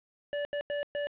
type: tone bursts at uneven times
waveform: square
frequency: 580 Hz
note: D5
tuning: 22 cents flat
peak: -31 dBFS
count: 4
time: 0.33-0.45 / 0.53-0.61 / 0.7-0.83 / 0.95-1.07 s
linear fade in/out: 0 ms
effects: resampled to 8000 Hz + 10-bit